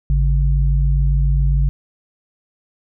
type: tone pair together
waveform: sine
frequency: 52.55 / 139.8 Hz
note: G#1 / C#3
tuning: +21 / +15 cents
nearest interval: octave + perfect fourth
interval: 1694 cents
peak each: -13 / -19 dBFS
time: 0.1-1.69 s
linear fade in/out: 0 ms
effects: none